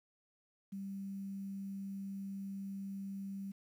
sine tone with quantisation, 196 Hz, G3, in tune, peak -40 dBFS, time 0.72-3.52 s, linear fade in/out 10 ms, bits 11, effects none

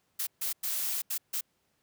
blue noise bursts at uneven times, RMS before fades -32 dBFS, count 5, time 0.19-0.27 / 0.41-0.53 / 0.63-1.02 / 1.1-1.18 / 1.33-1.41 s, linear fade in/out 10 ms, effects pink hiss -74 dBFS RMS until 1.82 s + high-pass 80 Hz 12 dB/octave

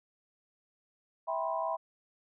sine chord, C major seventh, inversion first, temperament just, 654.1 / 784.9 / 981.1 / 1046.5 Hz, E5 / G5 / B5 / C6, -14 / +2 / -12 / 0 cents, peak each -34 / -38 / -35 / -39 dBFS, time 1.27-1.77 s, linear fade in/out 20 ms, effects none

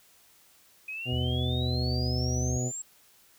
sine exponential sweep, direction up, 2500 to 7660 Hz, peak -34 dBFS, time 0.88-2.82 s, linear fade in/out 5 ms
harmonic tone, 124.7 Hz, B2, 17 cents sharp, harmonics 1 / 2 / 3 / 4 / 5 / 6, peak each -29 / -35 / -39 / -41 / -43 / -45 dBFS, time 1.05-2.72 s, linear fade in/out 50 ms
sine tone with pitch glide, 80.3 to 75.36 Hz, E2 to D2, -45 to +45 cents, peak -30 dBFS, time 1.12-2.58 s, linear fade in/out 10 ms, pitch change -110 cents, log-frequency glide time 1.75-1.82 s
effects white hiss -60 dBFS RMS until 3.38 s

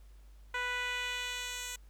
10% pulse tone with band-pass filter sweep, 493.9 Hz, B4, in tune, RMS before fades -37 dBFS, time 0.54-1.76 s, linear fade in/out 5 ms, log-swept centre 1500 to 7100 Hz, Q 0.99, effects added 50 Hz sine -52 dBFS peak until 1.89 s + pink hiss -69 dBFS RMS until 1.89 s

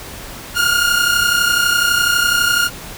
sawtooth tone pair together, 1403 / 1435 Hz, F6 / F6, +8 / +47 cents, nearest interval unison, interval 39 cents, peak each -12 dBFS, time 0.54-2.7 s, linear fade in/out 50 ms, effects pink hiss -32 dBFS RMS until 2.97 s

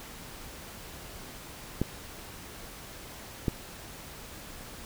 clicks, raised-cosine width 3 ms, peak -13 dBFS, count 2, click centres 1.816 / 3.482 s, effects pink hiss -45 dBFS RMS until 4.85 s

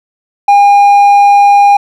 sine tone with hard clipping, 810 Hz, G#5, 43 cents flat, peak -3 dBFS, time 0.48-1.77 s, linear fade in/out 5 ms, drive 3 dB, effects none

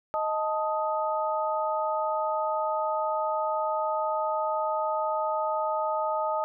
sine tone cluster, 624 / 878 / 1251 Hz, D#5 / A5 / D#6, +5 / -4 / +9 cents, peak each -29 / -29 / -31 dBFS, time 0.14-6.44 s, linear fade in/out 0 ms, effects none

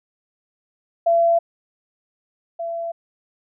sine tone pair in turn, 676 / 673.2 Hz, E5 / E5, +43 / +36 cents, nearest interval unison, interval 7 cents, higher first, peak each -13 / -24 dBFS, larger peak first, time 1.06-1.39 / 2.59-2.92 s, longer neither, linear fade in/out 10 ms, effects none

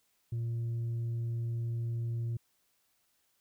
triangle tone with tanh clipping, 116.54 Hz, A#2, in tune, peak -32 dBFS, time 0.32-2.37 s, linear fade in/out 5 ms, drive 7 dB, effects white hiss -74 dBFS RMS until 3.4 s

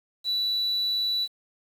sine tone, 3951 Hz, B7, in tune, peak -22 dBFS, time 0.24-1.28 s, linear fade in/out 50 ms, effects tanh soft clip ceiling -20 dBFS + 8-bit

